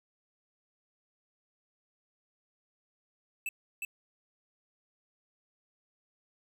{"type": "tone with echo", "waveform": "square", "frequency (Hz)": 2637, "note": "E7", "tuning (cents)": 0, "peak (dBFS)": -33, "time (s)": [3.46, 3.49], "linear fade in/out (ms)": 2, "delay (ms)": 360, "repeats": 1, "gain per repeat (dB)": -2, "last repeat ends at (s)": 3.85, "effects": []}